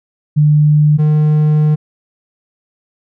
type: tone pair in turn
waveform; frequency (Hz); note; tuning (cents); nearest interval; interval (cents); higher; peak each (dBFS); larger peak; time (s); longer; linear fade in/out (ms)
sine / triangle; 149.9 / 152.08; D3 / D#3; +36 / -39; unison; 25; second; -6; neither; 0.36-0.98 / 0.98-1.76; second; 20
effects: none